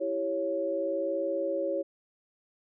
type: chord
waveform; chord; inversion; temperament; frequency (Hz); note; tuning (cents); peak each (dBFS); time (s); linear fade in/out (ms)
sine; C# diminished; first; equal with one note detuned; 331.2 / 392 / 554.4; E4 / G4 / C#5; +8 / 0 / 0; -34 / -35 / -29; 0-1.83; 20
effects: none